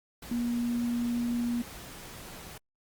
sine tone in noise, 238.6 Hz, A#3, 41 cents sharp, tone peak -27 dBFS, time 0.31-1.62 s, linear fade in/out 5 ms, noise pink, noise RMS -45 dBFS, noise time 0.22-2.58 s, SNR +15 dB, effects Opus 48 kbps

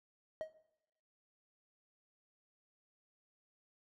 triangle tone with exponential decay, 630 Hz, D#5, 21 cents sharp, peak -32 dBFS, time 0.41-0.53 s, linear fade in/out 0 ms, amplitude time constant 25 ms, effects noise-tail reverb RT60 0.8 s tail -17 dB re dry

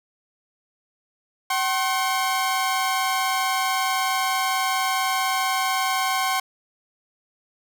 sawtooth tone pair together, 761.5 / 1071 Hz, F#5 / C6, +50 / +40 cents, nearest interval tritone, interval 590 cents, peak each -20 dBFS, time 1.5-6.4 s, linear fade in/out 5 ms, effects none

